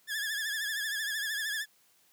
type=tone with vibrato; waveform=sawtooth; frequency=1710 Hz; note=A6; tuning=50 cents flat; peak=-28 dBFS; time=0.07-1.66 s; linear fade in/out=50 ms; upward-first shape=triangle; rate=13 Hz; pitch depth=95 cents each way; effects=white hiss -66 dBFS RMS until 2.12 s + high-pass 100 Hz 12 dB/octave